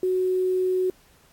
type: tone with quantisation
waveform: sine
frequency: 370 Hz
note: F#4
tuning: in tune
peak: -20 dBFS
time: 0.03-0.9 s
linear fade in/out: 2 ms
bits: 8
effects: pink hiss -58 dBFS RMS until 1.32 s + AAC 64 kbps